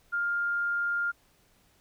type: tone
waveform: sine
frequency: 1404 Hz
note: F6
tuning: 9 cents sharp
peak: -26 dBFS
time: 0.12-1.12 s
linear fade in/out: 20 ms
effects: pink hiss -65 dBFS RMS until 1.8 s